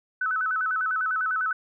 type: tone with vibrato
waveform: sine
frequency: 1396.9 Hz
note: F6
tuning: in tune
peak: -23 dBFS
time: 0.21-1.53 s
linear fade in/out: 5 ms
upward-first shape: square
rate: 10 Hz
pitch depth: 130 cents each way
effects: none